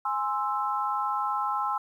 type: chord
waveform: sine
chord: Ab augmented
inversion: none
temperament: equal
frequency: 830.6 / 1046.5 / 1318.5 Hz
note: Ab5 / C6 / E6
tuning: 0 / 0 / 0 cents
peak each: -30 dBFS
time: 0.05-1.78 s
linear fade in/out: 5 ms
effects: 10-bit